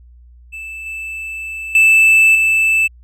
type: tone with level steps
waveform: triangle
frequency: 2637 Hz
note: E7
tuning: in tune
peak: -25 / -22 / -5 / -9 dBFS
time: 0.52-2.88 s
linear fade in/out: 20 ms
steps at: 0.86 / 1.75 / 2.35 s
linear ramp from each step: 2 ms
effects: added 60 Hz sine -40 dBFS peak until 3.03 s